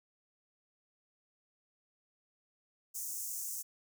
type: high-pass noise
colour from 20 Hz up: pink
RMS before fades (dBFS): -40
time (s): 2.94-3.63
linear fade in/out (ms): 20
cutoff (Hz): 6100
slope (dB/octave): 48
effects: none